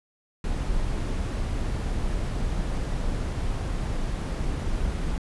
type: noise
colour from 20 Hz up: brown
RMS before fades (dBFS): -27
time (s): 0.44-5.18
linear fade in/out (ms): 2
effects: resampled to 24000 Hz